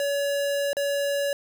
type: tone with dropouts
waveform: square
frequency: 566 Hz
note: C#5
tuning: 36 cents sharp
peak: -24 dBFS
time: 0-1.33 s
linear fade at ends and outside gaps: 1 ms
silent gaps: 0.731-0.768 s
effects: none